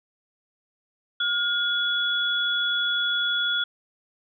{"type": "tone pair together", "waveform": "sine", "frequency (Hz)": [1423, 3388], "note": ["F6", "G#7"], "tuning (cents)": [32, 34], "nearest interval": "octave + minor third", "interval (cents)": 1502, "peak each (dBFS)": [-25, -24], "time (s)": [1.2, 3.64], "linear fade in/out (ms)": 5, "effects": []}